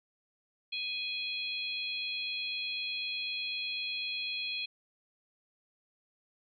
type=harmonic tone; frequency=832 Hz; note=G#5; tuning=3 cents sharp; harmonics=3 / 4 / 5; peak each=-37 / -38 / -39 dBFS; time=0.72-4.66 s; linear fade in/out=10 ms; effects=none